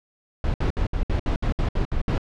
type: noise bursts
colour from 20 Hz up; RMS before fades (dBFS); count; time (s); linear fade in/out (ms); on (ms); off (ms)
brown; -22; 11; 0.44-2.18; 2; 100; 64
effects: low-pass 4000 Hz 12 dB/octave